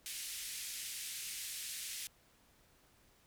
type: band-pass noise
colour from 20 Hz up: white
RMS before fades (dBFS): -44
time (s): 0.06-2.07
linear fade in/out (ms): 0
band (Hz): 2000 to 12000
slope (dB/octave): 24
effects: pink hiss -68 dBFS RMS until 3.26 s